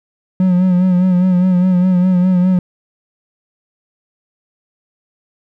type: tone with vibrato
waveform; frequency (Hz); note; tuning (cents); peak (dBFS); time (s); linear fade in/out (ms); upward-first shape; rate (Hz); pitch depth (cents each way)
triangle; 182.2; F#3; -26; -7; 0.4-2.59; 2; sine; 4.9; 46
effects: none